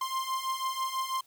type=beating tone pair; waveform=45% pulse; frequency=1046.5 / 1052.6 Hz; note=C6 / C6; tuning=0 / +10 cents; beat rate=6.1 Hz; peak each=-35 / -32 dBFS; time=0.01-1.21 s; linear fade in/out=5 ms; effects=white hiss -64 dBFS RMS until 1.26 s